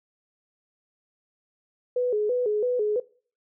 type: tone with vibrato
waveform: sine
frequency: 457 Hz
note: A#4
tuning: 34 cents flat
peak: -21 dBFS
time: 1.96-3 s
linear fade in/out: 5 ms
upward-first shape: square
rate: 3 Hz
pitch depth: 140 cents each way
effects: noise-tail reverb RT60 0.4 s tail -20 dB re dry